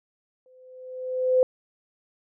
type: tone with exponential growth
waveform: sine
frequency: 511 Hz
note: C5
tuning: 41 cents flat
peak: -14 dBFS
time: 0.46-1.43 s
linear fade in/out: 1 ms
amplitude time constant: 210 ms
effects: none